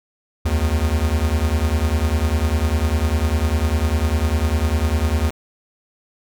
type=beating tone pair; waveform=square; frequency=72.5 / 82.5 Hz; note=D2 / E2; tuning=-22 / +2 cents; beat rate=10 Hz; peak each=-20 dBFS; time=0.45-5.31 s; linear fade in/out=10 ms; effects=none